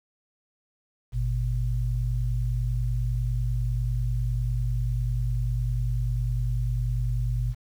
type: tone pair together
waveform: sine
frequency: 50.83 / 120.9 Hz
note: G#1 / B2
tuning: -37 / -36 cents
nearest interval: octave + minor third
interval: 1501 cents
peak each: -26 dBFS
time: 1.12-7.55 s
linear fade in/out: 50 ms
effects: 9-bit